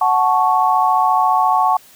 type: chord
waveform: sine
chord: F# minor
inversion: none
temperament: equal with one note detuned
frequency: 740 / 874.4 / 1108.7 Hz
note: F#5 / A5 / C#6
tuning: 0 / -11 / 0 cents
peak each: -16 dBFS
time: 0.01-1.77 s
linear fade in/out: 5 ms
effects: white hiss -46 dBFS RMS until 1.95 s